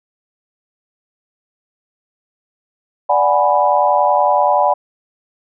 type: chord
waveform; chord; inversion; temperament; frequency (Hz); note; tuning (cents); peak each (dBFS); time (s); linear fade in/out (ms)
sine; G# half-diminished seventh; second; equal; 587.3 / 740 / 830.6 / 987.8; D5 / F#5 / G#5 / B5; 0 / 0 / 0 / 0; -16; 3.09-4.74; 10
effects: none